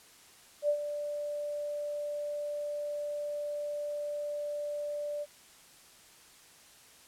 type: tone with ADSR envelope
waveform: sine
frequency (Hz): 587.3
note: D5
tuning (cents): 0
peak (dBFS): -23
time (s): 0.62-5.26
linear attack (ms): 68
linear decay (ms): 78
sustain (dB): -10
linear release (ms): 38
effects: white hiss -57 dBFS RMS until 7.07 s + low-pass 11000 Hz 12 dB/octave